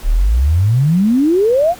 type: exponential sweep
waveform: sine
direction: up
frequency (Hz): 33 to 740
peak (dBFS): -9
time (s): 0.03-1.75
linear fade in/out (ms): 50
effects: pink hiss -37 dBFS RMS until 1.79 s